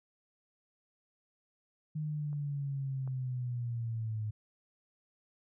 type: linear sweep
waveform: sine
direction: down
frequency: 154.3 to 106.2 Hz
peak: -33 dBFS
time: 1.95-4.31 s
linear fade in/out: 10 ms
type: clicks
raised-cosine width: 1 ms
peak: -44 / -38 dBFS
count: 2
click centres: 2.33 / 3.076 s
effects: none